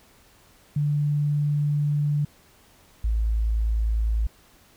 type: tone pair in turn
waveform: sine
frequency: 146.8 / 54.99 Hz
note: D3 / A1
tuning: 0 / 0 cents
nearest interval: octave + perfect fourth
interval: 1700 cents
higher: first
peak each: -20 dBFS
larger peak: neither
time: 0.76-2.25 / 3.04-4.27 s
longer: first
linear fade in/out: 5 ms
effects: pink hiss -56 dBFS RMS until 4.76 s